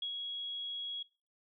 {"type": "tone with ADSR envelope", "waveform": "sine", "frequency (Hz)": 3322, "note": "G#7", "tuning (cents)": 0, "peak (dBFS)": -34, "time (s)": [0.02, 1.03], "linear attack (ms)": 4, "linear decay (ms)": 94, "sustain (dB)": -3, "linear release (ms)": 8, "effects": ["noise-tail reverb RT60 0.4 s tail -22 dB re dry"]}